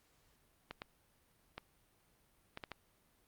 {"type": "clicks", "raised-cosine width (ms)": 0.3, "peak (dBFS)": -27, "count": 6, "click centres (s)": [0.71, 0.819, 1.58, 2.574, 2.638, 2.717], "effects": ["pink hiss -72 dBFS RMS until 3.27 s", "Opus 48 kbps"]}